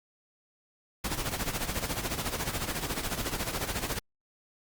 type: noise with tremolo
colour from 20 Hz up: pink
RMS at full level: -30 dBFS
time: 1.04-3.99 s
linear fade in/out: 5 ms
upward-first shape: sine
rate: 14 Hz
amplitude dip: 70%
effects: Opus 48 kbps